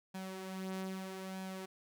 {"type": "tone with flanger", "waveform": "sawtooth", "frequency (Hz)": 189.2, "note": "F#3", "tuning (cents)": 39, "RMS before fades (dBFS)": -43, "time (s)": [0.14, 1.66], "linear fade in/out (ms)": 10, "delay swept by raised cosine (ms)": [1.2, 5.3], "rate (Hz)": 0.79, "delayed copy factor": 0.5, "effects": []}